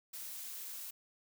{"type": "noise", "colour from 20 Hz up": "blue", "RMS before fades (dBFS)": -45, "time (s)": [0.13, 0.91], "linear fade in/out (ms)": 10, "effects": []}